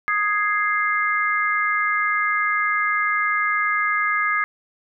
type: chord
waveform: sine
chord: Ab major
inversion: second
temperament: equal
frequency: 1244.5 / 1661.2 / 2093 Hz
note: Eb6 / Ab6 / C7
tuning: 0 / 0 / 0 cents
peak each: -22 / -23 / -23 dBFS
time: 0.08-4.44 s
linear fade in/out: 0 ms
effects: none